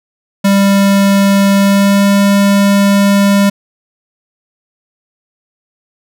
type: tone with pitch glide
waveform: square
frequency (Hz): 197.9 to 199.85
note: G3 to G3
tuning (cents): +17 to +34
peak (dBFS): -7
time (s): 0.44-3.5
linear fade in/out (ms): 10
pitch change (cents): +17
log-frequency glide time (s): 1.56-2.1
effects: none